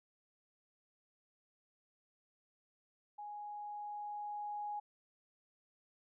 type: tone with level ramp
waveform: sine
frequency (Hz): 830.6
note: G#5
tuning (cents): 0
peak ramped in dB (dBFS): -44 to -38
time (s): 3.18-4.8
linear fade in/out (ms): 10
effects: none